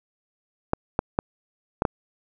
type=clicks; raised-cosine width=1 ms; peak=-6 dBFS; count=5; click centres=0.734 / 0.991 / 1.189 / 1.821 / 1.852 s; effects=none